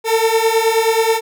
30% pulse beating tone pair, 445.3 / 454.7 Hz, A4 / A#4, +21 / -43 cents, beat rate 9.4 Hz, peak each -13 / -13 dBFS, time 0.04-1.21 s, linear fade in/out 50 ms, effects none

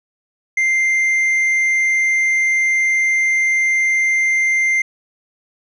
sine tone with tanh clipping, 2093 Hz, C7, in tune, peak -14 dBFS, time 0.57-4.82 s, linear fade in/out 5 ms, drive 4 dB, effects none

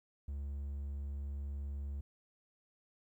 triangle tone, 70.4 Hz, C#2, 27 cents sharp, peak -36 dBFS, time 0.28-2.01 s, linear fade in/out 5 ms, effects 13-bit

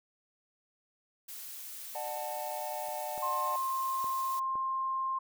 blue noise, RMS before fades -44 dBFS, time 1.28-4.4 s, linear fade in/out 10 ms
triangle chord, D major, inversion none, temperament equal with one note detuned, 600 / 740 / 880 Hz, D5 / F#5 / A5, +37 / 0 / 0 cents, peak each -38 dBFS, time 1.95-3.56 s, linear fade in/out 2 ms
clicks, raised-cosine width 1 ms, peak -42 / -33 / -32 / -33 dBFS, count 4, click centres 2.885 / 3.178 / 4.043 / 4.555 s
sine tone, 1058 Hz, C6, 19 cents sharp, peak -30 dBFS, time 3.22-5.19 s, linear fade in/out 10 ms
effects none

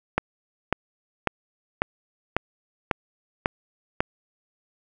click train, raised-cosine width 0.5 ms, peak -5 dBFS, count 8, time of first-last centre 0.18-4.005 s, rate 1.83 Hz, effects none

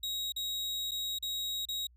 40% pulse tone with dropouts, 3802 Hz, A#7, 33 cents sharp, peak -32 dBFS, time 0.03-1.87 s, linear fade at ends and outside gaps 5 ms, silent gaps 0.322-0.362 / 0.911-0.916 / 1.187-1.225 / 1.654-1.686 s, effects added 60 Hz sine -58 dBFS peak until 1.96 s

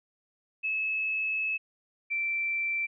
sine tone pair in turn, 2594 / 2342 Hz, E7 / D7, -28 / -5 cents, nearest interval major second, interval 177 cents, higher first, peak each -27 dBFS, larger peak neither, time 0.63-1.58 / 2.1-2.87 s, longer first, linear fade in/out 20 ms, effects none

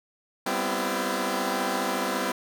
10% pulse chord, C major seventh, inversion second, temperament equal with one note detuned, 196 / 246.9 / 261.6 / 336.4 Hz, G3 / B3 / C4 / E4, 0 / 0 / 0 / +35 cents, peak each -23 dBFS, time 0.46-2.32 s, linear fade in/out 5 ms, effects none

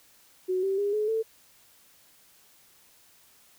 sine tone with pitch steps, 370 / 387.5 / 405.8 / 425 / 445.1 Hz, F#4 / G4 / G#4 / G#4 / A4, 0 / -20 / -40 / +40 / +20 cents, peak -24 dBFS, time 0.48-1.23 s, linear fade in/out 20 ms, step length 150 ms, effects white hiss -59 dBFS RMS until 3.58 s

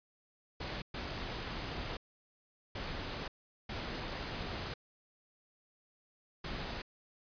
pink noise bursts at uneven times, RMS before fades -40 dBFS, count 5, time 0.6-0.82 / 0.94-1.97 / 2.75-3.28 / 3.69-4.74 / 6.44-6.82 s, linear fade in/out 5 ms, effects resampled to 11025 Hz

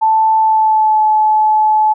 sine tone with pitch glide, 880 to 860.9 Hz, A5 to A5, 0 to -38 cents, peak -8 dBFS, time 0.01-1.94 s, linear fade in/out 20 ms, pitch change -38 cents, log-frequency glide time 0.38-1.02 s, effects none

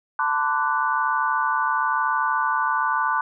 sine tone cluster, 888 / 1021 / 1162 / 1485 Hz, A5 / C6 / D6 / F#6, +16 / -43 / -19 / +6 cents, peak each -25 dBFS, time 0.19-3.21 s, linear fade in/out 2 ms, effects none

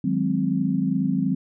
sine chord, Ab dominant seventh, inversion second, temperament equal, 155.56 / 185 / 207.7 / 261.6 Hz, Eb3 / Gb3 / Ab3 / C4, 0 / 0 / 0 / 0 cents, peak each -28 / -24 / -27 / -24 dBFS, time 0.04-1.35 s, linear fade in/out 5 ms, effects none

